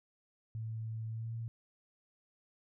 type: tone with pitch glide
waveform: sine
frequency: 111.5 to 114.5 Hz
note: A2 to A#2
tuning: +23 to -31 cents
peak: -37 dBFS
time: 0.55-1.48 s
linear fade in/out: 0 ms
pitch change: +46 cents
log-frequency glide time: 1.1-1.33 s
effects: none